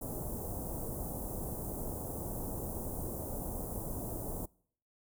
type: band-stop noise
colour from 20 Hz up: pink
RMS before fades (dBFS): -39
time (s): 0.01-4.46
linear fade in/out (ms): 10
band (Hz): 790 to 9600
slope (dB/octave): 24
effects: noise-tail reverb RT60 0.6 s tail -25 dB re dry